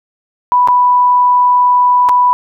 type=tone with dropouts; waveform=sine; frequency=987.8 Hz; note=B5; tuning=in tune; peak=-6 dBFS; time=0.52-2.33 s; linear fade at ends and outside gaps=0 ms; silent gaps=0.675-0.685 / 2.088-2.093 s; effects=none